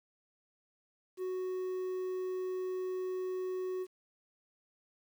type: tone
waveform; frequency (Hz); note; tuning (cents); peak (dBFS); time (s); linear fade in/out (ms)
triangle; 370; F#4; 0; -32; 1.17-3.87; 50
effects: 10-bit